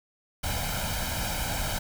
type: noise with comb filter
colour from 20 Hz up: pink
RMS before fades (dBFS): -30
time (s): 0.43-1.79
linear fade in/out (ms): 10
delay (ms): 1.3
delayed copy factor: +0.75
effects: none